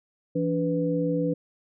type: tone cluster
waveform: sine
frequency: 167.6 / 288.7 / 495.2 Hz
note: E3 / D4 / B4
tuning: +29 / -30 / +5 cents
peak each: -27 dBFS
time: 0.35-1.34 s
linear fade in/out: 10 ms
effects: none